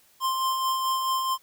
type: tone with tremolo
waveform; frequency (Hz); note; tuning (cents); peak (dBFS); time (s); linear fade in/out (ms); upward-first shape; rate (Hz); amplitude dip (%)
square; 1049; C6; +4; -23; 0.2-1.38; 50; sine; 4.6; 35
effects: white hiss -60 dBFS RMS until 1.42 s